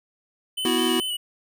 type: tone with vibrato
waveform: square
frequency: 2983 Hz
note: F#7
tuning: 13 cents sharp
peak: -26 dBFS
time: 0.57-1.17 s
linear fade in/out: 10 ms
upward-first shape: square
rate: 4.7 Hz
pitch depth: 29 cents each way
type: chord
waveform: square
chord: B suspended fourth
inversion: none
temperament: just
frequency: 246.9 / 329.3 / 370.4 Hz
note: B3 / E4 / F#4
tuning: 0 / -2 / +2 cents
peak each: -26 dBFS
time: 0.65-1 s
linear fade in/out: 2 ms
effects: none